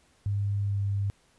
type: tone with pitch glide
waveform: sine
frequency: 101 to 99.96 Hz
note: G#2 to G2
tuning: -48 to +34 cents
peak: -25 dBFS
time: 0.26-1.1 s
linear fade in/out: 0 ms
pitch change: -18 cents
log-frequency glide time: 0.59-0.79 s
effects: pink hiss -64 dBFS RMS until 1.38 s + resampled to 24000 Hz